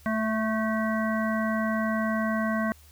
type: harmonic tone with a mistuned harmonic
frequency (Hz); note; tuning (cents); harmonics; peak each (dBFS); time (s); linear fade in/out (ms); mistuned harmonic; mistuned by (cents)
220; A3; 0; 1 / 3 / 5 / 7 / 9; -26 / -31 / -33 / -34 / -36; 0.06-2.72; 0; 9; -45
effects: added 75 Hz sine -52 dBFS peak until 2.91 s + white hiss -57 dBFS RMS until 2.91 s